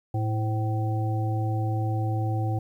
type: harmonic tone with a mistuned harmonic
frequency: 109.7 Hz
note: A2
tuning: 5 cents flat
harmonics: 1 / 3 / 5 / 7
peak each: -24 / -34 / -39 / -34 dBFS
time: 0.14-2.59 s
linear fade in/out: 5 ms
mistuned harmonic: 5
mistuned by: -79 cents
effects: 10-bit